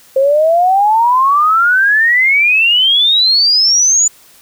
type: exponential sweep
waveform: sine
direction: up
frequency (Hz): 525 to 7030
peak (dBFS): -7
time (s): 0.16-4.08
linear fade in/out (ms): 5
effects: white hiss -44 dBFS RMS until 4.41 s